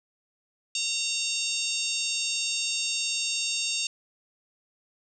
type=harmonic tone with a mistuned harmonic; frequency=919 Hz; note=A#5; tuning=25 cents flat; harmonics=3 / 4 / 5 / 6 / 7 / 8 / 9; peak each=-32 / -33 / -34 / -35 / -35 / -36 / -37 dBFS; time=0.75-3.87 s; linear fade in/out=2 ms; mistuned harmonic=9; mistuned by=+28 cents; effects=none